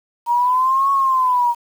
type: exponential two-way sweep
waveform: sine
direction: up then down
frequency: 942 to 1108.7 to 942 Hz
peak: -13 dBFS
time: 0.26-1.55 s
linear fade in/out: 50 ms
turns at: 0.91 s
effects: 7-bit